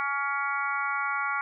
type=harmonic tone with a mistuned harmonic; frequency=280 Hz; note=C#4; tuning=18 cents sharp; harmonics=3 / 4 / 5 / 6 / 7 / 8; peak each=-35 / -31 / -30 / -44 / -37 / -35 dBFS; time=0-1.41 s; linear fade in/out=0 ms; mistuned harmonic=4; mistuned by=+15 cents; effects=none